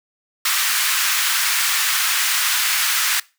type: high-pass noise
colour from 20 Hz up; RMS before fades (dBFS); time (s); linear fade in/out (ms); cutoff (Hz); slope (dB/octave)
pink; -19; 0.45-3.2; 5; 1300; 24
effects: noise-tail reverb RT60 0.3 s tail -22 dB re dry